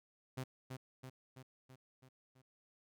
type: tone with echo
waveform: sawtooth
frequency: 130 Hz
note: C3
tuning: 11 cents flat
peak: -36 dBFS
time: 0.37-0.44 s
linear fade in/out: 10 ms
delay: 330 ms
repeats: 6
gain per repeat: -4 dB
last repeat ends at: 2.42 s
effects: none